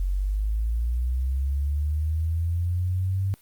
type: linear sweep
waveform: sine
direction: up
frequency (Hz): 44.91 to 98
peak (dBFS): -22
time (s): 0-3.34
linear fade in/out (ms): 0
effects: white hiss -58 dBFS RMS until 3.41 s + Opus 48 kbps